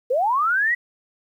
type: linear sweep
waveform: sine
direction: up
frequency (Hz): 466.2 to 1981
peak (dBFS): -17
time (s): 0.1-0.75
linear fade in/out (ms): 10
effects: 9-bit